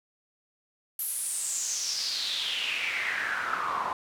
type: noise with band-pass filter sweep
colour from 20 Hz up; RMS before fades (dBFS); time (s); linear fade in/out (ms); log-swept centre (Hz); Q
pink; -31; 0.99-3.93; 2; 12000 to 940; 5.6
effects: none